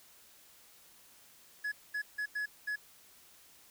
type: tone bursts at uneven times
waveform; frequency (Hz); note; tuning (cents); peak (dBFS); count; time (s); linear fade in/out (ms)
triangle; 1692; G#6; +32; -31; 5; 1.64-1.72 / 1.94-2.02 / 2.18-2.26 / 2.35-2.46 / 2.67-2.76; 10
effects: white hiss -60 dBFS RMS until 3.7 s